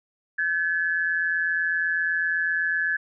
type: tone pair together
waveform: sine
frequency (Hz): 1538.1 / 1706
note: G6 / G#6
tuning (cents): -33 / +46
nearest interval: major second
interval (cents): 179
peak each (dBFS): -27 / -23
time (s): 0.38-2.97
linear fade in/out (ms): 10
effects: none